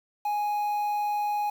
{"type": "tone with quantisation", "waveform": "triangle", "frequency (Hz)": 831, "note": "G#5", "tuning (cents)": 1, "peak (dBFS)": -23, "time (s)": [0.25, 1.5], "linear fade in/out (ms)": 5, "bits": 8, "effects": []}